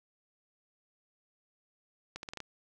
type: accelerating click train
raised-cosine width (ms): 0.2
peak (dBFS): -23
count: 6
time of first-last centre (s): 2.16-2.403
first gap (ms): 71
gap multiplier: 0.81
effects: none